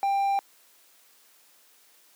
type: tone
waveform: triangle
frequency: 792 Hz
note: G5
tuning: 18 cents sharp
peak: -20 dBFS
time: 0.03-0.39 s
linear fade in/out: 0 ms
effects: white hiss -59 dBFS RMS until 2.15 s + high-pass 300 Hz 12 dB/octave